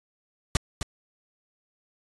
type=noise with echo; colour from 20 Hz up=pink; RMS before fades=-21 dBFS; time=0.55-0.57 s; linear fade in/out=2 ms; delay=260 ms; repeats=1; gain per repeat=-8 dB; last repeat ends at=0.83 s; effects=resampled to 22050 Hz